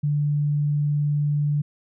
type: tone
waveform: sine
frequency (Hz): 146.83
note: D3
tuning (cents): 0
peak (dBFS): -19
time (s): 0.03-1.62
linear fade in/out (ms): 10
effects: none